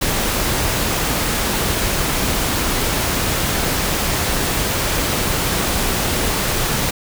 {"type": "noise", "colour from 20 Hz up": "pink", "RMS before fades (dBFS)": -19, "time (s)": [0.01, 6.91], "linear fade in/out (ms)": 10, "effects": []}